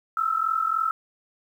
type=tone pair together; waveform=sine; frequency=1297.6 / 1341 Hz; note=E6 / E6; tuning=-28 / +29 cents; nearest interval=minor second; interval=57 cents; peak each=-24 / -25 dBFS; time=0.17-0.91 s; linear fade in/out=2 ms; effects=9-bit